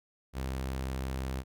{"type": "tone", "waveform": "sawtooth", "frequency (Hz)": 65.7, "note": "C2", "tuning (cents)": 8, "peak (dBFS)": -29, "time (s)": [0.33, 1.44], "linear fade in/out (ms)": 50, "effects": []}